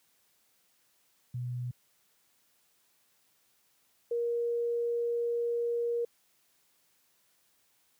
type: tone pair in turn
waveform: sine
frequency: 123.3 / 472 Hz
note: B2 / A#4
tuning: -2 / +22 cents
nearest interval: octave + major seventh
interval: 2324 cents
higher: second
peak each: -32 / -28 dBFS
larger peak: second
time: 1.34-1.71 / 4.11-6.05 s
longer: second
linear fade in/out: 5 ms
effects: white hiss -70 dBFS RMS until 7.99 s + high-pass 80 Hz 12 dB/octave